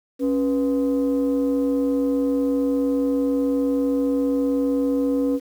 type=tone pair together; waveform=sine; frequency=275.3 / 490.5 Hz; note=C#4 / B4; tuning=-12 / -12 cents; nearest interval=minor seventh; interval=1000 cents; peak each=-18 / -22 dBFS; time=0.19-5.4 s; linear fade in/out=50 ms; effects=tanh soft clip ceiling -14 dBFS + 8-bit